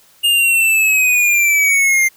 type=linear sweep; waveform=square; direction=down; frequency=2840 to 2093 Hz; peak=-11 dBFS; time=0.23-2.09 s; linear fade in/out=20 ms; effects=white hiss -50 dBFS RMS until 2.16 s